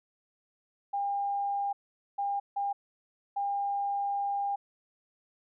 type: tone bursts at uneven times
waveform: sine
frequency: 803 Hz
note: G5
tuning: 41 cents sharp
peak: -28 dBFS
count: 4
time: 0.93-1.73 / 2.18-2.4 / 2.56-2.73 / 3.36-4.56 s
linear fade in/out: 10 ms
effects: none